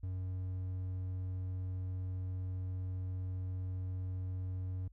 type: tone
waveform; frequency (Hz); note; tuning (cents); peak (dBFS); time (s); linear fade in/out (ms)
triangle; 92.5; F#2; 0; -34; 0.03-4.88; 5
effects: added 50 Hz sine -57 dBFS peak until 4.92 s